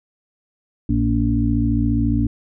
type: harmonic tone with a mistuned harmonic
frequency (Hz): 57.6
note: A#1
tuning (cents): -20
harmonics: 1 / 2 / 4 / 5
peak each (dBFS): -21 / -21 / -21 / -21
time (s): 0.89-2.27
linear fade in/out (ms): 5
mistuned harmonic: 4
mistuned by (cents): +24
effects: none